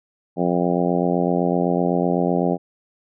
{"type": "harmonic tone", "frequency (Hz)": 87.9, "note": "F2", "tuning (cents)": 12, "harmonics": [2, 3, 4, 5, 6, 7, 8, 9], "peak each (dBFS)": [-22, -24, -25, -26, -27, -27, -28, -29], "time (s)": [0.36, 2.58], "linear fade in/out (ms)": 50, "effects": []}